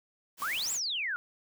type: noise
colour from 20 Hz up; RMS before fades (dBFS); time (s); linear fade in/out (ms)
white; -42; 0.37-0.8; 50
type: exponential two-way sweep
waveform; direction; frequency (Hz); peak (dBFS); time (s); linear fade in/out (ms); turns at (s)
sine; up then down; 1077 to 7900 to 1373; -30; 0.42-1.16; 0; 0.72
effects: none